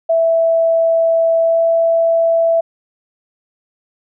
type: tone with pitch glide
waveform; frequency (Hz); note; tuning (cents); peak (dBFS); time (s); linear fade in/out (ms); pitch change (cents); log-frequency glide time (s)
sine; 659.3 to 663.1; E5 to E5; 0 to +10; -10; 0.09-2.61; 10; +10; 1.4-1.62
effects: none